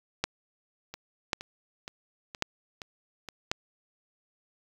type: two click trains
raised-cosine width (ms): 0.2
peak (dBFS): -9 / -22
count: 4 / 6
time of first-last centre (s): 0.24-3.515 / 0.94-3.287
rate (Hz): 0.916 / 2.13
effects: 7-bit